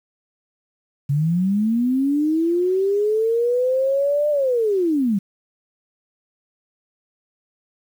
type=linear two-way sweep; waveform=sine; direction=up then down; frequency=136.5 to 600 to 186 Hz; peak=-16 dBFS; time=1.09-5.19 s; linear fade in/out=10 ms; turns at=4.3 s; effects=8-bit